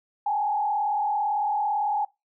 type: tone with frequency modulation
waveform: sine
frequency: 830.6 Hz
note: G#5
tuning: in tune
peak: -22 dBFS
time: 0.26-2.05 s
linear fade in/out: 5 ms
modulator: 37.9 Hz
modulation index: 0.94
effects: noise-tail reverb RT60 0.2 s tail -21 dB re dry